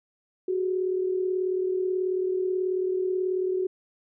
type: tone pair together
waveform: sine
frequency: 370 / 408.4 Hz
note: F#4 / G#4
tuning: 0 / -29 cents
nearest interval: major second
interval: 171 cents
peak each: -24 / -33 dBFS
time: 0.48-3.67 s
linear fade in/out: 5 ms
effects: none